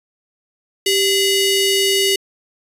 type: ring-modulated tone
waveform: sawtooth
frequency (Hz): 1651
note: G#6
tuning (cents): -11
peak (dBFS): -7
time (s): 0.86-2.16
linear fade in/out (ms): 5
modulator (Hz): 1260
effects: resampled to 32000 Hz